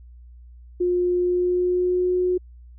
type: tone with pitch glide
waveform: sine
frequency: 356.6 to 362.8 Hz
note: F4 to F#4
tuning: +36 to -34 cents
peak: -18 dBFS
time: 0.8-2.38 s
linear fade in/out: 10 ms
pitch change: +30 cents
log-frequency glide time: 1.19-2.15 s
effects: added 60 Hz sine -42 dBFS peak until 2.78 s